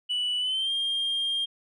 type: tone with pitch glide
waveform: sine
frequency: 2960 to 3209 Hz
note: F#7 to G7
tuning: 0 to +40 cents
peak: -23 dBFS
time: 0.09-1.46 s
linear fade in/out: 20 ms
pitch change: +140 cents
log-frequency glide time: 0.39-0.72 s
effects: tanh soft clip ceiling -23 dBFS